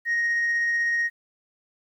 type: tone with tremolo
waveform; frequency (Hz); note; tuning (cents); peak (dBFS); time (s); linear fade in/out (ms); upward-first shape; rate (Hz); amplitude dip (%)
sine; 1871; A#6; +6; -18; 0.05-1.1; 50; triangle; 16; 25
effects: tanh soft clip ceiling -19 dBFS + 10-bit